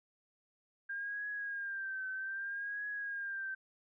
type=tone with vibrato; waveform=sine; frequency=1600 Hz; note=G6; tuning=35 cents sharp; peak=-37 dBFS; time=0.89-3.55 s; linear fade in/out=10 ms; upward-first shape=triangle; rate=0.63 Hz; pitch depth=81 cents each way; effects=none